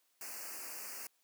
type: band-stop noise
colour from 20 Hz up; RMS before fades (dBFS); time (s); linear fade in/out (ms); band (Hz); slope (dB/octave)
white; -45; 0.21-1.07; 2; 2800 to 4500; 96
effects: white hiss -75 dBFS RMS until 1.23 s + high-pass 300 Hz 12 dB/octave

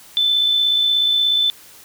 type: tone with amplitude modulation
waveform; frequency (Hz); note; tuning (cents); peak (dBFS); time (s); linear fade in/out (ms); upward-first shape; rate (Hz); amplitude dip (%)
sine; 3520; A7; 0; -12; 0.17-1.5; 0; sine; 56.7; 35
effects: white hiss -44 dBFS RMS until 1.84 s

